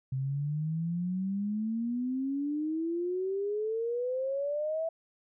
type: exponential sweep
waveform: sine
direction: up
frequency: 130 to 661 Hz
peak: -29 dBFS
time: 0.12-4.89 s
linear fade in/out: 5 ms
effects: none